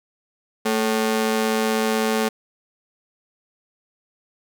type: ring-modulated tone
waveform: sawtooth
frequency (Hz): 330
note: E4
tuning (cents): +2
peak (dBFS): -12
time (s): 0.65-2.29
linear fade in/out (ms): 10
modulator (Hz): 107
effects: none

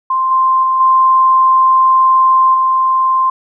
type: tone with level steps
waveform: sine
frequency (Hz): 1046.5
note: C6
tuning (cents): 0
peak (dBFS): -11 / -8 / -10 / -6 / -9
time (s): 0.1-3.3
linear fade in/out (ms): 5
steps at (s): 0.31 / 0.63 / 0.8 / 2.54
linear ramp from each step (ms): 5
effects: none

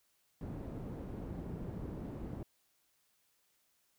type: low-pass noise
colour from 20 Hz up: white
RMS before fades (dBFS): -43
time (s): 0.41-2.43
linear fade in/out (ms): 2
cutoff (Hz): 270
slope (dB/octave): 12
effects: white hiss -75 dBFS RMS until 3.98 s

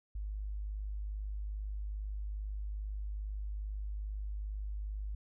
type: tone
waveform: sine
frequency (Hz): 51.2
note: G#1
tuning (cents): -24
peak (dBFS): -36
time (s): 0.15-5.15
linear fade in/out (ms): 5
effects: none

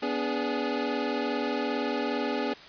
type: chord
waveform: 25% pulse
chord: G# diminished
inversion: first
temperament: equal with one note detuned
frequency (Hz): 246.9 / 289.3 / 415.3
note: B3 / D4 / G#4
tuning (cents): 0 / -26 / 0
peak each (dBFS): -28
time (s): 0.02-2.54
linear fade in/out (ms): 10
effects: white hiss -47 dBFS RMS until 2.68 s + resampled to 11025 Hz

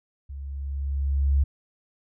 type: tone with level ramp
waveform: sine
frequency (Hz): 69.3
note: C#2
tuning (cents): 0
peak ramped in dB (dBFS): -34 to -16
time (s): 0.29-1.44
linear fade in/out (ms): 10
effects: none

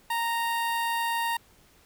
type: tone with notch filter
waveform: sawtooth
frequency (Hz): 928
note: A#5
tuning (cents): -8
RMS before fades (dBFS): -28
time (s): 0.1-1.37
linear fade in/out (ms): 5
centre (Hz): 6200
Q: 1.3
effects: pink hiss -59 dBFS RMS until 1.85 s

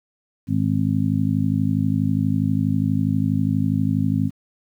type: harmonic tone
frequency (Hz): 52.3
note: G#1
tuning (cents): +13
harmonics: 2 / 3 / 4 / 5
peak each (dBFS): -23 / -23 / -23 / -23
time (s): 0.47-4.31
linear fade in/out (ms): 50
effects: 9-bit

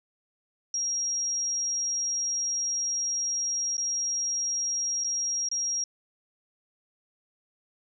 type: tone with dropouts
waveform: sine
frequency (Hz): 5630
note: F8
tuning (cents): +13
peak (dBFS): -26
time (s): 0.74-5.84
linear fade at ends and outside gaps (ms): 2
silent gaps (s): 3.769-3.779 / 5.039-5.044 / 5.488-5.514
effects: none

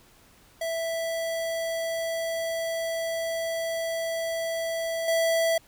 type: tone with level steps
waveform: square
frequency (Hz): 659.3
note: E5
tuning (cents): 0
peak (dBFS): -28 / -22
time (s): 0.61-5.58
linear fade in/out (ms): 5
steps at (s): 5.08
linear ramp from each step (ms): 2
effects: pink hiss -57 dBFS RMS until 5.67 s

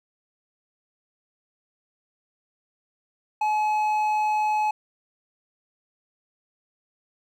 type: tone with hard clipping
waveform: triangle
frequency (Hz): 852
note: G#5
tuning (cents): +44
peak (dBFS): -22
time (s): 3.41-4.71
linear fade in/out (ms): 5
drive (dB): 9
effects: none

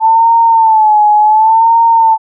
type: tone with vibrato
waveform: sine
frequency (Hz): 880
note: A5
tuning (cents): 0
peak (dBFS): -4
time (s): 0-2.18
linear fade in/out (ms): 50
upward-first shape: sine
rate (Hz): 0.69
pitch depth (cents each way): 80
effects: none

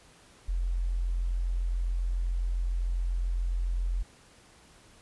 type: tone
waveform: sine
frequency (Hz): 43.65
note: F1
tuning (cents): 0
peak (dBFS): -26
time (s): 0.48-4.03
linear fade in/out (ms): 10
effects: pink hiss -57 dBFS RMS until 5.01 s + resampled to 24000 Hz

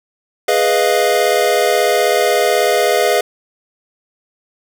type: chord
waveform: square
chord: F half-diminished seventh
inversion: first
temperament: equal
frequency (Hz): 415.3 / 493.9 / 622.3 / 698.5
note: Ab4 / Cb5 / Eb5 / F5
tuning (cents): 0 / 0 / 0 / 0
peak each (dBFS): -18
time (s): 0.48-3.21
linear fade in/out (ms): 5
effects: none

